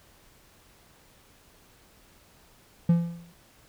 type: tone with exponential decay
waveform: triangle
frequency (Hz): 170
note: F3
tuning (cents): -46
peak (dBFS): -13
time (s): 2.89-3.33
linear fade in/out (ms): 5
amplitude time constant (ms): 95
effects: pink hiss -58 dBFS RMS until 3.68 s